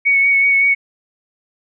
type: tone with vibrato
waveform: sine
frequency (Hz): 2225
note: C#7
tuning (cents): +6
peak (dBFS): -10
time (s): 0.05-0.75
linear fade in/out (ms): 20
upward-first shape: sine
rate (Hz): 5.3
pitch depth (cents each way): 18
effects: none